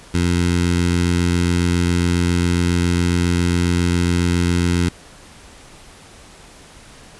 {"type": "tone with notch filter", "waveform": "15% pulse", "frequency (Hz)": 87.31, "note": "F2", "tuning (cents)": 0, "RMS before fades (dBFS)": -17, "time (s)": [0.14, 4.89], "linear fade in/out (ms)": 5, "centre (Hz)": 710, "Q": 0.76, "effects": ["pink hiss -43 dBFS RMS until 7.19 s", "resampled to 24000 Hz"]}